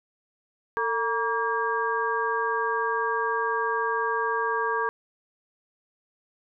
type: tone cluster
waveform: sine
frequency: 450.5 / 946 / 1150 / 1616 Hz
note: A4 / A#5 / D6 / G#6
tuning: +41 / +25 / -37 / -48 cents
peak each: -29 dBFS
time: 0.77-4.89 s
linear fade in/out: 0 ms
effects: none